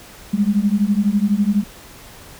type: beating tone pair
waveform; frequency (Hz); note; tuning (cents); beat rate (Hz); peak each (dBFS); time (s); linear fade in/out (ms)
sine; 198.6 / 210.6; G3 / G#3; +23 / +24; 12; -17; 0.33-1.64; 10
effects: pink hiss -41 dBFS RMS until 2.39 s